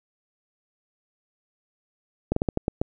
slowing click train, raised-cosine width 2 ms, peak -9 dBFS, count 7, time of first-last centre 2.32-2.815 s, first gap 44 ms, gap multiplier 1.25, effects none

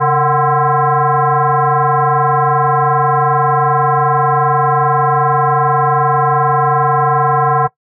sine tone with frequency modulation, 137.7 Hz, C#3, 11 cents flat, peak -9 dBFS, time 0-7.68 s, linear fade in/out 20 ms, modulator 298 Hz, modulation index 3.9, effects noise-tail reverb RT60 0.1 s tail -18 dB re dry

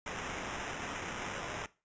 blue noise with sample-and-hold, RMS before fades -40 dBFS, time 0.06-1.66 s, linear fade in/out 2 ms, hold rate 4410 Hz, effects noise-tail reverb RT60 0.3 s tail -19 dB re dry + resampled to 16000 Hz

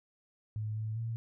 sine tone with pitch steps, 107.6 / 109.2 / 114.3 Hz, A2 / A2 / A#2, -38 / -13 / -34 cents, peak -33 dBFS, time 0.56-1.16 s, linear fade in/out 0 ms, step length 200 ms, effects none

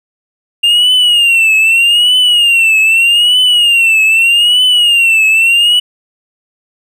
triangle tone with vibrato, 2794 Hz, F7, in tune, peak -4 dBFS, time 0.63-5.8 s, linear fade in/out 10 ms, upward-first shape triangle, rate 0.81 Hz, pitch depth 140 cents each way, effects none

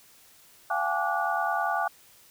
sine tone cluster, 686 / 774 / 844 / 1167 / 1459 Hz, F5 / G5 / G#5 / D6 / F#6, -31 / -22 / +28 / -11 / -25 cents, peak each -31 dBFS, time 0.7-1.88 s, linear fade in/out 5 ms, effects white hiss -56 dBFS RMS until 2.3 s

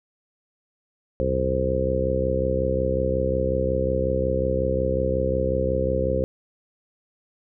harmonic tone with a mistuned harmonic, 65.5 Hz, C2, 2 cents sharp, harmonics 1 / 2 / 3 / 4 / 5 / 6 / 7 / 8, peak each -27 / -30 / -31 / -35 / -33 / -31 / -29 / -24 dBFS, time 1.2-6.24 s, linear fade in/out 0 ms, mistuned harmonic 1, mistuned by +140 cents, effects none

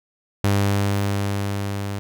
sawtooth tone with level ramp, 100.1 Hz, G2, 37 cents sharp, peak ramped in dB -12 to -22 dBFS, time 0.44-1.99 s, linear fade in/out 0 ms, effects none

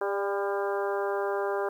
harmonic tone with a mistuned harmonic, 200 Hz, G3, 35 cents sharp, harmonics 2 / 3 / 4 / 5 / 6 / 7 / 8, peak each -29 / -33 / -35 / -37 / -39 / -40 / -41 dBFS, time 0.01-1.69 s, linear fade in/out 5 ms, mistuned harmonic 3, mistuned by -24 cents, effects 10-bit

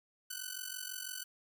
5% pulse ring-modulated tone, 1499 Hz, F#6, 22 cents sharp, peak -26 dBFS, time 0.3-1.24 s, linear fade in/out 5 ms, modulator 23 Hz, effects none

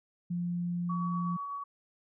sine tone, 174.61 Hz, F3, in tune, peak -30 dBFS, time 0.3-1.37 s, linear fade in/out 10 ms
sine tone with tremolo, 1129 Hz, C#6, 31 cents sharp, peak -34 dBFS, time 0.89-1.64 s, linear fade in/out 10 ms, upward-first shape sine, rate 8.1 Hz, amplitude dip 25%
effects none

